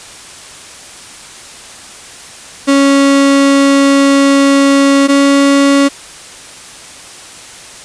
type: tone pair in turn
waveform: 35% pulse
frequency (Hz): 277.2 / 279.1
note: C#4 / C#4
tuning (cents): 0 / +12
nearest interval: unison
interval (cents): 12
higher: second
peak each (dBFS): -4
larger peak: neither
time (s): 2.67-5.08 / 5.08-5.89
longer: first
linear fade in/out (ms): 20
effects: white hiss -32 dBFS RMS until 7.84 s + resampled to 22050 Hz